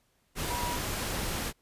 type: tone in noise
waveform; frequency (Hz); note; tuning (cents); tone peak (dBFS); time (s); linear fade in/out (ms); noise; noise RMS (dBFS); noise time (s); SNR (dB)
sine; 967; B5; -37; -33; 0.47-0.79; 50; pink; -33; 0.35-1.53; -3
effects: pink hiss -71 dBFS RMS until 1.61 s + resampled to 32000 Hz